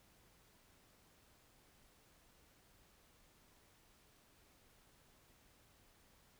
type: silence
effects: pink hiss -69 dBFS RMS until 6.39 s